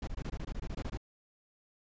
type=noise bursts; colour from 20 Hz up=brown; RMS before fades=-37 dBFS; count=13; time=0.02-0.974 s; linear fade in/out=5 ms; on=54 ms; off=21 ms; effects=resampled to 16000 Hz